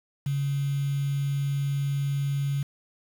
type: tone with quantisation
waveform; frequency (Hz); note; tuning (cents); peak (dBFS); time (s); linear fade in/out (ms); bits
sine; 140; C#3; +18; -24; 0.26-2.63; 5; 7
effects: none